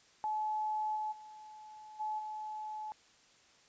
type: tone with level steps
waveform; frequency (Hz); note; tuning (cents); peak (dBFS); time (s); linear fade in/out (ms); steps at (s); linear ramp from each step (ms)
sine; 858; A5; -44; -32 / -34 / -49 / -34 / -39; 0.24-2.92; 0; 0.95 / 1.11 / 1.99 / 2.18; 20
effects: white hiss -64 dBFS RMS until 3.68 s + resampled to 16000 Hz